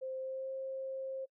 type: tone with pitch glide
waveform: sine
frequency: 523.3 to 531.5 Hz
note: C5 to C5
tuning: 0 to +27 cents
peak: -37 dBFS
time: 0.01-1.26 s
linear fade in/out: 20 ms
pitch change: +27 cents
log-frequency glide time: 0.19-0.51 s
effects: noise-tail reverb RT60 0.1 s tail -25 dB re dry